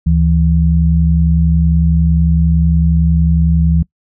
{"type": "tone pair together", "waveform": "sine", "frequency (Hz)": [73.42, 164.38], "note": ["D2", "E3"], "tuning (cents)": [0, -5], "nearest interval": "octave + major second", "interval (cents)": 1395, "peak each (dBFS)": -11, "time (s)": [0.06, 3.83], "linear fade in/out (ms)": 10, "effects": ["noise-tail reverb RT60 0.1 s tail -23 dB re dry"]}